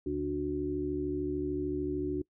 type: harmonic tone with a mistuned harmonic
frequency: 73.42 Hz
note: D2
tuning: in tune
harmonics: 1 / 2 / 4 / 5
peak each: -41 / -43 / -33 / -33 dBFS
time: 0.06-2.22 s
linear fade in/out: 5 ms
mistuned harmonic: 2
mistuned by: -27 cents
effects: noise-tail reverb RT60 0.1 s tail -23 dB re dry